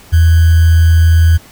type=tone with sample-and-hold; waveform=sine; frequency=82.41 Hz; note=E2; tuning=in tune; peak=-4 dBFS; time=0.12-1.38 s; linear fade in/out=20 ms; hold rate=1575 Hz; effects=pink hiss -40 dBFS RMS until 1.51 s